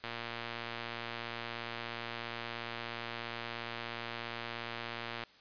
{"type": "click train", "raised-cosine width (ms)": 0.3, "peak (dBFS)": -23, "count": 609, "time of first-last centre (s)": [0.04, 5.237], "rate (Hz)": 117, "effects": ["white hiss -60 dBFS RMS until 5.4 s", "resampled to 11025 Hz"]}